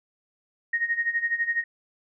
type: tone with tremolo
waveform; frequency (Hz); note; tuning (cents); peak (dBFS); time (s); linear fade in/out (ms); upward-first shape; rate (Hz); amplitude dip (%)
sine; 1864.7; A#6; 0; -20; 0.73-1.64; 5; sine; 12; 80
effects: none